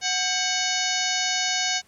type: harmonic tone with a mistuned harmonic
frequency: 740 Hz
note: F#5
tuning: in tune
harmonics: 1 / 2 / 3 / 4 / 5 / 6 / 7 / 8 / 9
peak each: -31 / -31 / -31 / -31 / -31 / -31 / -31 / -31 / -31 dBFS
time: 0.01-1.82 s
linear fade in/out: 50 ms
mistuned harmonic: 2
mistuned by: +130 cents
effects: pink hiss -58 dBFS RMS until 1.87 s + low-pass 12000 Hz 12 dB/octave